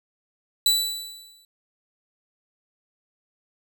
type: tone with exponential decay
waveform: sawtooth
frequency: 3961 Hz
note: B7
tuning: 4 cents sharp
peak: -12 dBFS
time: 0.66-1.45 s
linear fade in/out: 2 ms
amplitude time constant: 170 ms
effects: none

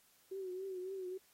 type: tone with vibrato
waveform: sine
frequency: 375.6 Hz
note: F#4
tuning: 26 cents sharp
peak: -40 dBFS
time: 0.31-1.18 s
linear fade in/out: 10 ms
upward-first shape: triangle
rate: 3.6 Hz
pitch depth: 75 cents each way
effects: white hiss -69 dBFS RMS until 1.33 s + AAC 48 kbps

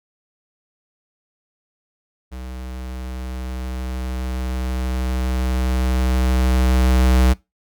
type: tone with level ramp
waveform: square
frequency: 63.4 Hz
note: B1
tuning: 46 cents sharp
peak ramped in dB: -31 to -12 dBFS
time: 2.31-7.34 s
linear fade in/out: 20 ms
effects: noise-tail reverb RT60 0.2 s tail -21 dB re dry

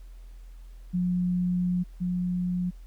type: tone pair in turn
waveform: sine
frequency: 179.1 / 179.1 Hz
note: F3 / F3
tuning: +44 / +44 cents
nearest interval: unison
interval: 0 cents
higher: neither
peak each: -23 / -25 dBFS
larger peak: first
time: 0.93-1.84 / 2-2.71 s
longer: first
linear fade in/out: 20 ms
effects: added 42 Hz sine -42 dBFS peak until 2.86 s + pink hiss -64 dBFS RMS until 2.86 s

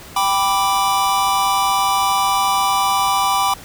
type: chord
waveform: square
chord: G major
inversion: none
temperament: equal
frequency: 784 / 987.8 / 1174.7 Hz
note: G5 / B5 / D6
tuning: 0 / 0 / 0 cents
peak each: -20 dBFS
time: 0.16-3.54 s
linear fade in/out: 5 ms
effects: pink hiss -38 dBFS RMS until 3.64 s

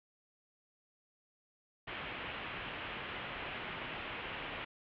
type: low-pass noise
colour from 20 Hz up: white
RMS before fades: -43 dBFS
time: 1.87-4.65 s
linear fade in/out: 10 ms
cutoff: 3100 Hz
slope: 48 dB/octave
effects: none

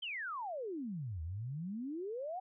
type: exponential two-way sweep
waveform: sine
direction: down then up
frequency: 3200 to 76.6 to 771 Hz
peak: -38 dBFS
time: 0.02-2.4 s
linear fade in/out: 10 ms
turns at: 1.22 s
effects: none

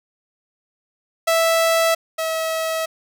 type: tone pair in turn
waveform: sawtooth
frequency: 658 / 645.2 Hz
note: E5 / E5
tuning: -3 / -37 cents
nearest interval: unison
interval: 34 cents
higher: first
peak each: -11 / -17 dBFS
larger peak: first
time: 1.27-1.95 / 2.18-2.86 s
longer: neither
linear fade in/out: 10 ms
effects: none

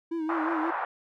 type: tone with vibrato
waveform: triangle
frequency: 323.1 Hz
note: E4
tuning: 35 cents flat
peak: -26 dBFS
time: 0.11-0.71 s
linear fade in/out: 10 ms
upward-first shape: sine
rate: 5.6 Hz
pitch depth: 66 cents each way
type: band-pass noise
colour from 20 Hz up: pink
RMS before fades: -31 dBFS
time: 0.29-0.85 s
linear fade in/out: 2 ms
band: 770 to 1400 Hz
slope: 24 dB/octave
effects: none

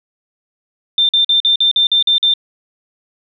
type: tone bursts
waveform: sine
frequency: 3583 Hz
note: A7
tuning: 31 cents sharp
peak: -9 dBFS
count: 9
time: 0.98-2.338 s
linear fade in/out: 2 ms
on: 110 ms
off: 46 ms
effects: none

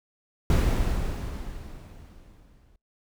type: noise with exponential decay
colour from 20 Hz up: brown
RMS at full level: -19 dBFS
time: 0.5-2.76 s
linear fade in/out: 1 ms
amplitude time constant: 490 ms
effects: noise-tail reverb RT60 0.2 s tail -26 dB re dry

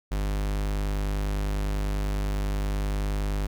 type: tone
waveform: 45% pulse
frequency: 50.2 Hz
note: G1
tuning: 42 cents sharp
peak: -25 dBFS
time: 0.11-3.47 s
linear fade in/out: 10 ms
effects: none

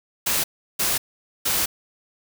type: noise bursts at uneven times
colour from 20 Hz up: white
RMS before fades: -22 dBFS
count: 3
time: 0.26-0.44 / 0.79-0.98 / 1.45-1.66 s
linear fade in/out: 10 ms
effects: none

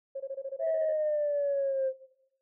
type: tone bursts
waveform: sine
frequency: 542 Hz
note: C#5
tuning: 39 cents flat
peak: -32 dBFS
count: 11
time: 0.15-0.933 s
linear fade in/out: 10 ms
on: 53 ms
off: 20 ms
type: exponential sweep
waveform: sine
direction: down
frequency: 659.3 to 523 Hz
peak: -25 dBFS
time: 0.59-1.93 s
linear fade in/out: 50 ms
effects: noise-tail reverb RT60 0.8 s tail -18 dB re dry + tanh soft clip ceiling -21 dBFS

